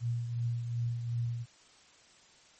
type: tone with tremolo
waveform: sine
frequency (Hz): 118.4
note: A#2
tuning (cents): +27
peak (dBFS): -28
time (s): 0-1.46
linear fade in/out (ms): 50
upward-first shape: triangle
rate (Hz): 2.7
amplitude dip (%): 55
effects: white hiss -60 dBFS RMS until 2.59 s + MP3 32 kbps